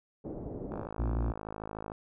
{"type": "low-pass noise", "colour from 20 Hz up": "white", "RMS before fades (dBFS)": -40, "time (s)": [0.24, 0.87], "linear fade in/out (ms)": 10, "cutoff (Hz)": 510, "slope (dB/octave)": 24}
{"type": "click train", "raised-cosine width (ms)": 1, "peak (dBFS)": -25, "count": 65, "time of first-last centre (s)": [0.72, 1.919], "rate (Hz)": 53.4}
{"type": "harmonic tone", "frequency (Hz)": 58.27, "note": "A#1", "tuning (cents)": 0, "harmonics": [1, 2, 4, 5, 6], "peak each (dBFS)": [-29, -35, -41, -43, -45], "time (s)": [0.98, 1.33], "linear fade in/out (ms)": 20}
{"effects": []}